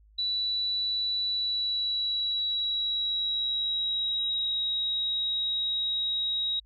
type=tone with pitch glide; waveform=sine; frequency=3951 to 3810 Hz; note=B7 to A#7; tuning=0 to +37 cents; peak=-26 dBFS; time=0.18-6.6 s; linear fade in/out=10 ms; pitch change=-63 cents; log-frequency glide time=1.26-4.6 s; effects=added 52 Hz sine -55 dBFS peak until 6.65 s